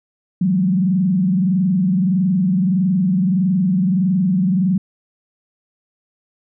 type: tone with frequency modulation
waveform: sine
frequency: 185.5 Hz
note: F#3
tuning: 5 cents sharp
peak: -13 dBFS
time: 0.41-4.78 s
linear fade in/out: 5 ms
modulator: 21.6 Hz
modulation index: 0.8
effects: none